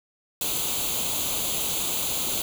white noise with comb filter, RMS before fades -27 dBFS, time 0.41-2.42 s, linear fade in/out 2 ms, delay 0.28 ms, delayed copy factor +0.75, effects none

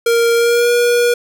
square tone with pitch glide, 466.2 to 480.1 Hz, A#4 to B4, 0 to -49 cents, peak -11 dBFS, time 0.06-1.14 s, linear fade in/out 5 ms, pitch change +51 cents, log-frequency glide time 0.35-0.71 s, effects none

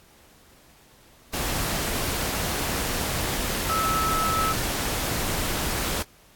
sine tone in noise, 1303 Hz, E6, 20 cents flat, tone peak -23 dBFS, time 3.69-4.53 s, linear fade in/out 10 ms, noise pink, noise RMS -27 dBFS, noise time 1.33-6.03 s, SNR +1 dB, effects pink hiss -55 dBFS RMS until 6.35 s + AAC 64 kbps

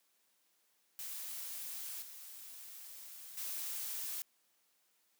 blue noise with level steps, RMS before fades -44 / -51 / -41 dBFS, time 0.99-4.22 s, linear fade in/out 0 ms, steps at 2.02 / 3.37 s, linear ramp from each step 5 ms, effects white hiss -75 dBFS RMS until 5.19 s + high-pass 200 Hz 12 dB/octave

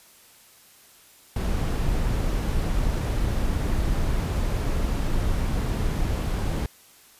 brown noise, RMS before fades -24 dBFS, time 1.36-6.66 s, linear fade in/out 2 ms, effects white hiss -53 dBFS RMS until 7.19 s + resampled to 32000 Hz

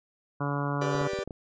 harmonic tone, 142.8 Hz, D3, 48 cents flat, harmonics 1 / 2 / 3 / 4 / 5 / 6 / 7 / 8 / 9 / 10, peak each -30 / -34 / -39 / -38 / -40 / -42 / -37 / -38 / -42 / -40 dBFS, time 0.4-1.08 s, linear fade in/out 10 ms
45% pulse chord, G major, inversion none, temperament equal with one note detuned, 392 / 489.3 / 587.3 Hz, G4 / B4 / D5, 0 / -16 / 0 cents, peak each -33 / -36 / -35 dBFS, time 0.81-1.24 s, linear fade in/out 10 ms
clicks, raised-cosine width 2 ms, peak -25 dBFS, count 6, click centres 0.951 / 1.013 / 1.134 / 1.189 / 1.276 / 1.308 s
effects resampled to 16000 Hz

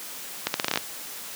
accelerating click train, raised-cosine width 0.2 ms, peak -5 dBFS, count 9, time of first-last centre 0.47-0.774 s, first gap 71 ms, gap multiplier 0.81, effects white hiss -38 dBFS RMS until 1.35 s + high-pass 150 Hz 12 dB/octave

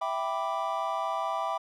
triangle chord, E minor seventh, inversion none, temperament equal, 659.3 / 784 / 987.8 / 1174.7 Hz, E5 / G5 / B5 / D6, 0 / 0 / 0 / 0 cents, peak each -32 dBFS, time 0.01-1.58 s, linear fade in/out 10 ms, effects none

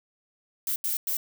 violet noise bursts at uneven times, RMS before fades -28 dBFS, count 3, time 0.67-0.76 / 0.84-0.97 / 1.07-1.17 s, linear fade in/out 2 ms, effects none

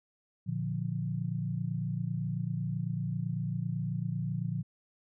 sine chord, Bb major, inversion none, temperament equal, 116.54 / 146.83 / 174.61 Hz, Bb2 / D3 / F3, 0 / 0 / 0 cents, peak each -35 / -35 / -35 dBFS, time 0.46-4.63 s, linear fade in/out 20 ms, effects none

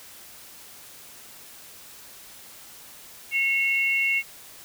sine tone pair together, 2182 / 2749 Hz, C#7 / F7, -28 / -28 cents, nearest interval major third, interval 400 cents, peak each -22 / -25 dBFS, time 3.31-4.23 s, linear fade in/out 50 ms, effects white hiss -46 dBFS RMS until 4.64 s

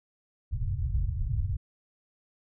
white low-pass noise, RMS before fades -29 dBFS, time 0.51-1.57 s, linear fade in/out 10 ms, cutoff 120 Hz, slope 48 dB/octave, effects none

